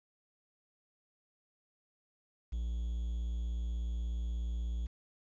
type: tone with quantisation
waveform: triangle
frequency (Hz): 58.27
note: A#1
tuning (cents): 0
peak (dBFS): -31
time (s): 2.52-4.87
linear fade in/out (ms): 10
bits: 10
effects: resampled to 16000 Hz